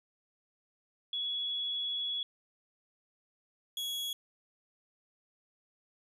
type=tone pair in turn; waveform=sine / 40% pulse; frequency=3372 / 3343 Hz; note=G#7 / G#7; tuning=+26 / +11 cents; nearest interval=unison; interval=15 cents; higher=first; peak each=-32 / -33 dBFS; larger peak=first; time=1.13-2.23 / 3.77-4.13 s; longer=first; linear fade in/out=2 ms; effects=none